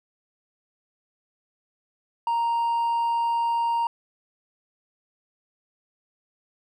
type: tone with hard clipping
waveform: sine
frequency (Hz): 932.3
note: A#5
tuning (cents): 0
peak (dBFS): -22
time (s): 2.27-3.87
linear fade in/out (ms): 2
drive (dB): 2
effects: none